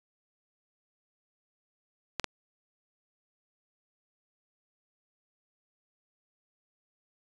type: clicks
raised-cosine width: 0.2 ms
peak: -12 / -12 dBFS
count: 2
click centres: 2.197 / 2.243 s
effects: resampled to 22050 Hz